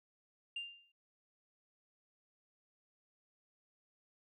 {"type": "tone with exponential decay", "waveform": "sine", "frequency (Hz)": 2794, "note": "F7", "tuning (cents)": 0, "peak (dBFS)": -35, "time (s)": [0.56, 0.92], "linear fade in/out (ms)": 5, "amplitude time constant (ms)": 78, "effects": ["tanh soft clip ceiling -35 dBFS"]}